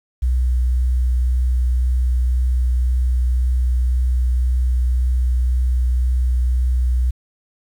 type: tone with vibrato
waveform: sine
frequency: 62.2 Hz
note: B1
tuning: 13 cents sharp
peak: -14 dBFS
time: 0.22-7.11 s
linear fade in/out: 10 ms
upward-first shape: triangle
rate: 1.9 Hz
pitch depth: 14 cents each way
effects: 8-bit